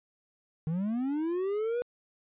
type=linear sweep; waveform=triangle; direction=up; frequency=152 to 493.9 Hz; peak=-26 dBFS; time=0.67-1.82 s; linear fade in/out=0 ms; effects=resampled to 8000 Hz